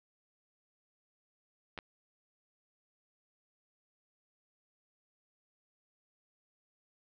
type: clicks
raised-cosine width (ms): 0.3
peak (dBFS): -26 / -25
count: 2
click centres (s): 1.777 / 1.788
effects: low-pass 5000 Hz 12 dB/octave